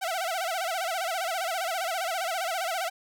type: tone with vibrato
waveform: sawtooth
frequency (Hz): 711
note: F5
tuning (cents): +31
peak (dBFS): -24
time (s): 0.01-2.9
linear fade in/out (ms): 20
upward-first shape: sine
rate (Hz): 15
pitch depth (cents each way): 160
effects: none